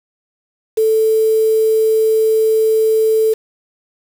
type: tone with quantisation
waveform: sine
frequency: 440 Hz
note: A4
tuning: in tune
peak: -10 dBFS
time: 0.77-3.34 s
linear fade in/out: 10 ms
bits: 5
effects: none

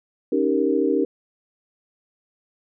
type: chord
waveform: sine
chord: Eb dominant seventh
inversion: third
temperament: equal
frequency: 277.2 / 311.1 / 392 / 466.2 Hz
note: Db4 / Eb4 / G4 / Bb4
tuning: 0 / 0 / 0 / 0 cents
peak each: -23 dBFS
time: 0.32-1.05 s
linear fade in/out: 5 ms
effects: none

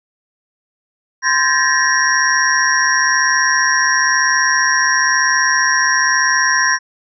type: tone cluster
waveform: sine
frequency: 1036 / 1586 / 1727 / 1882 / 5610 Hz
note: C6 / G6 / A6 / A#6 / F8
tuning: -17 / +20 / -33 / +16 / +7 cents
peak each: -18 dBFS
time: 1.22-6.79 s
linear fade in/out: 50 ms
effects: none

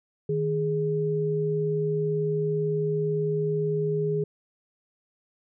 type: tone pair together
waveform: sine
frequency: 155.56 / 415.3 Hz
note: D#3 / G#4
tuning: 0 / 0 cents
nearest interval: octave + perfect fourth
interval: 1700 cents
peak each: -27 / -25 dBFS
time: 0.29-4.24 s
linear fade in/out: 5 ms
effects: none

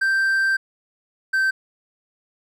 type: tone pair in turn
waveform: triangle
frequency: 1568 / 1552.7 Hz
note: G6 / G6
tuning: 0 / -17 cents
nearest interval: unison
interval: 17 cents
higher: first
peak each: -15 dBFS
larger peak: neither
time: 0.01-0.57 / 1.33-1.51 s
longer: first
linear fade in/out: 10 ms
effects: none

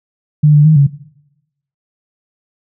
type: tone with pitch steps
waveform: sine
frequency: 150 / 147.6 / 156.2 / 141.2 Hz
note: D3 / D3 / D#3 / C#3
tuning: +37 / +9 / +7 / +32 cents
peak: -4 dBFS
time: 0.43-0.87 s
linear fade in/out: 10 ms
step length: 110 ms
effects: noise-tail reverb RT60 0.9 s tail -20 dB re dry

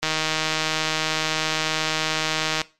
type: click train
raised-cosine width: 0.2 ms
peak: -5 dBFS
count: 407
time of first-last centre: 0.03-2.616 s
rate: 157 Hz
effects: noise-tail reverb RT60 0.3 s tail -19 dB re dry + MP3 96 kbps

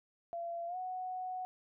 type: tone with pitch glide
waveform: sine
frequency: 682 to 739.4 Hz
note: F5 to F#5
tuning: -41 to -1 cents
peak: -37 dBFS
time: 0.33-1.45 s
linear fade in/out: 0 ms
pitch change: +140 cents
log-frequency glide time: 0.67-0.77 s
effects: none

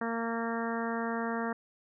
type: harmonic tone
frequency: 230 Hz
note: A#3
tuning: 23 cents flat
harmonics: 1 / 2 / 3 / 4 / 5 / 6 / 7 / 8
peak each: -34 / -37 / -39 / -40 / -41 / -42 / -42 / -43 dBFS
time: 0.01-1.53 s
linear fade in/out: 5 ms
effects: none

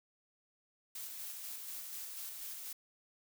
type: noise with tremolo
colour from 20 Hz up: blue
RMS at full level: -44 dBFS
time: 0.95-2.73 s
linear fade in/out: 5 ms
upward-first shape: square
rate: 4.1 Hz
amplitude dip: 25%
effects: none

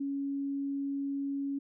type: tone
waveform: sine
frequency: 278.3 Hz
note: C#4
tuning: 7 cents sharp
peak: -31 dBFS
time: 0-1.59 s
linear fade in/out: 10 ms
effects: none

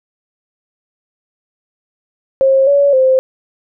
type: tone with pitch steps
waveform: sine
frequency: 536 / 566 / 522 Hz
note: C5 / C#5 / C5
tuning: +42 / +36 / -4 cents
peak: -7 dBFS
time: 2.41-3.19 s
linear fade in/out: 0 ms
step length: 260 ms
effects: none

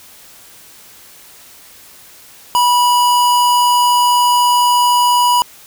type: tone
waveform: square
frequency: 977 Hz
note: B5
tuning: 19 cents flat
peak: -10 dBFS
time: 2.55-5.42 s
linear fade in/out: 0 ms
effects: white hiss -41 dBFS RMS until 5.66 s

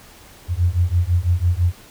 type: beating tone pair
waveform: sine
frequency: 85 / 91 Hz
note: F2 / F#2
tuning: -46 / -28 cents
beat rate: 6 Hz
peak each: -18 dBFS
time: 0.48-1.74 s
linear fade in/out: 50 ms
effects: pink hiss -45 dBFS RMS until 1.9 s

